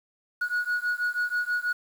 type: beating tone pair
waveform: sine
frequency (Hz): 1454 / 1460.2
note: F#6 / F#6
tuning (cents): -31 / -23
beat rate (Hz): 6.2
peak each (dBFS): -26 / -26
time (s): 0.41-1.73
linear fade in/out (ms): 10
effects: tanh soft clip ceiling -22 dBFS + 8-bit